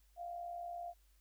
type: tone with amplitude modulation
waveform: sine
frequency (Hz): 696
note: F5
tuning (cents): -6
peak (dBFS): -39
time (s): 0.16-0.94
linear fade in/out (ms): 50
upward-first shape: sine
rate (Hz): 60.1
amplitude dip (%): 55
effects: added 50 Hz sine -66 dBFS peak until 1.2 s + white hiss -75 dBFS RMS until 1.2 s